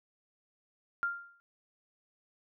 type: tone with exponential decay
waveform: sine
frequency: 1395 Hz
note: F6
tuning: 2 cents flat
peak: -26 dBFS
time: 1.03-1.4 s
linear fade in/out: 0 ms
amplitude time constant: 80 ms
effects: none